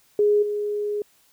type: tone with level steps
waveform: sine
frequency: 415.3 Hz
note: G#4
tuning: in tune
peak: -15 / -23 dBFS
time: 0.19-1.02 s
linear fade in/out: 2 ms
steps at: 0.42 s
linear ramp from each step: 10 ms
effects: white hiss -60 dBFS RMS until 1.32 s